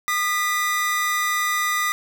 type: tone pair together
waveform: 45% pulse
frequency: 1219.4 / 1975.5 Hz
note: D#6 / B6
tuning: -35 / 0 cents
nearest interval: minor sixth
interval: 835 cents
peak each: -23 dBFS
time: 0.08-1.92 s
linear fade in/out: 0 ms
effects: none